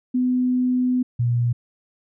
sine tone pair in turn, 251.4 / 119.95 Hz, B3 / A#2, +31 / +50 cents, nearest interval octave + minor second, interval 1281 cents, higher first, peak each -17 dBFS, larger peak neither, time 0.14-1.03 / 1.19-1.53 s, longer first, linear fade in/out 10 ms, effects none

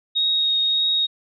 sine tone with vibrato, 3749 Hz, A#7, 9 cents sharp, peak -17 dBFS, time 0.15-1.07 s, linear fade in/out 20 ms, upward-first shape triangle, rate 1.7 Hz, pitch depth 11 cents each way, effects none

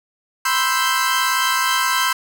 sawtooth chord, C major seventh, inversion third, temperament equal, 987.8 / 1046.5 / 1318.5 / 1568 Hz, B5 / C6 / E6 / G6, 0 / 0 / 0 / 0 cents, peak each -21 / -17 / -19 / -18 dBFS, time 0.45-2.13 s, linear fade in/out 5 ms, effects none

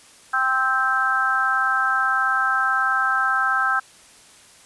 harmonic tone, 261.6 Hz, C4, in tune, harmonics 3 / 4 / 5 / 6, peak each -27 / -29 / -21 / -21 dBFS, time 0.33-3.8 s, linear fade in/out 10 ms, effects white hiss -49 dBFS RMS until 4.65 s + resampled to 24000 Hz

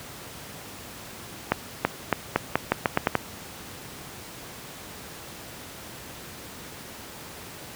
accelerating click train, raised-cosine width 0.5 ms, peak -4 dBFS, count 10, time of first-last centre 1.52-3.153 s, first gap 330 ms, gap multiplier 0.84, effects pink hiss -41 dBFS RMS until 7.75 s + high-pass 80 Hz 12 dB/octave

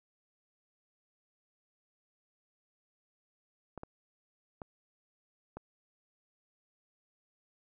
clicks, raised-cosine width 1 ms, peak -28 dBFS, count 4, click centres 3.777 / 3.834 / 4.618 / 5.57 s, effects none

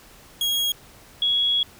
40% pulse / sine tone pair in turn, 3298 / 3340 Hz, G#7 / G#7, -13 / +9 cents, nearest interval unison, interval 22 cents, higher second, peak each -20 / -18 dBFS, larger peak second, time 0.41-0.72 / 1.22-1.63 s, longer second, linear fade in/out 2 ms, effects pink hiss -49 dBFS RMS until 1.79 s

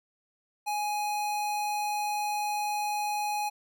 square tone, 834 Hz, G#5, 7 cents sharp, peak -29 dBFS, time 0.66-3.5 s, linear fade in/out 20 ms, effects none

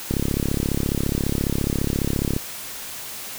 click train, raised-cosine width 3 ms, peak -9 dBFS, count 79, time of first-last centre 0.11-2.364 s, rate 34.6 Hz, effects white hiss -34 dBFS RMS until 3.38 s

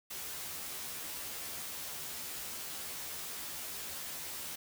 white noise with comb filter, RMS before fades -42 dBFS, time 0.1-4.56 s, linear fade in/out 10 ms, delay 13 ms, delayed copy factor +0.95, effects none

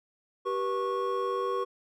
triangle tone cluster, 387.4 / 485.2 / 1100 Hz, G4 / B4 / C#6, -20 / -31 / -14 cents, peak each -30 dBFS, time 0.45-1.65 s, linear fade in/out 20 ms, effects none

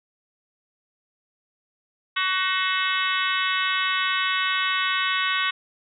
harmonic tone with a mistuned harmonic, 375.1 Hz, F#4, 24 cents sharp, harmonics 3 / 4 / 5 / 6 / 7 / 8 / 9 / 10, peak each -27 / -28 / -29 / -30 / -30 / -31 / -32 / -32 dBFS, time 2.16-5.51 s, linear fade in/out 10 ms, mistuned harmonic 6, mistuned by -64 cents, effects none

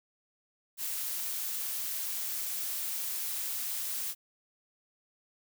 blue noise, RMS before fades -35 dBFS, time 0.77-4.15 s, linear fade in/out 50 ms, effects none

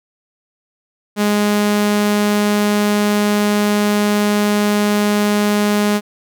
sawtooth tone, 207.4 Hz, G#3, 2 cents flat, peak -9 dBFS, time 1.16-6.01 s, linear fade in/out 50 ms, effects none

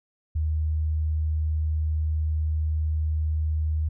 sine tone, 77.7 Hz, D#2, 2 cents flat, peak -22 dBFS, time 0.35-3.89 s, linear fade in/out 10 ms, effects none

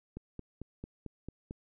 click train, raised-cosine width 3 ms, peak -28 dBFS, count 7, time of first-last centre 0.17-1.509 s, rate 4.48 Hz, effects none

